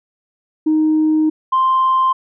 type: tone pair in turn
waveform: sine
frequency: 311.1 / 1046.4 Hz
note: D#4 / C6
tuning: 0 / 0 cents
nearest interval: octave + major sixth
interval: 2100 cents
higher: second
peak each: -10 dBFS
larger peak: neither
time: 0.66-1.3 / 1.52-2.13 s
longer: first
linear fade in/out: 10 ms
effects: tanh soft clip ceiling -8 dBFS